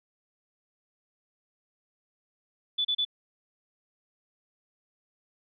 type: tone bursts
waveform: sine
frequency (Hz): 3473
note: A7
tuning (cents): -23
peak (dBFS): -24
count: 3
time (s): 2.78-3.051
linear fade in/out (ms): 10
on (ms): 69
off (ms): 32
effects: none